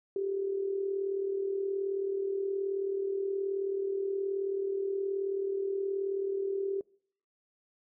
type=tone with amplitude modulation; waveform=sine; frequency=392 Hz; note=G4; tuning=in tune; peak=-27 dBFS; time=0.16-6.81 s; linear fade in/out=2 ms; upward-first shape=sine; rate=38.8 Hz; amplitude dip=55%; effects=noise-tail reverb RT60 0.6 s tail -24 dB re dry